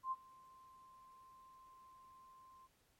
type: tone with ADSR envelope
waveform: sine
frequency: 1046.5 Hz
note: C6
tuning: in tune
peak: -35 dBFS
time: 0.03-2.68 s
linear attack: 85 ms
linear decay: 37 ms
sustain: -24 dB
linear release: 30 ms
effects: pink hiss -75 dBFS RMS until 2.99 s + MP3 64 kbps